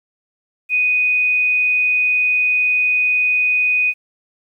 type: tone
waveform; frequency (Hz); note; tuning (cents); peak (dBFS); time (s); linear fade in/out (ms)
sine; 2489; D#7; 0; -13; 0.69-3.94; 50
effects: 9-bit